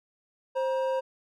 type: tone pair together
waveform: triangle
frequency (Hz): 527 / 952.1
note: C5 / A#5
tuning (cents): +12 / +36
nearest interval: minor seventh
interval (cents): 1024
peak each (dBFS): -24 / -31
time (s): 0.55-1.01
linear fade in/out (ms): 20
effects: none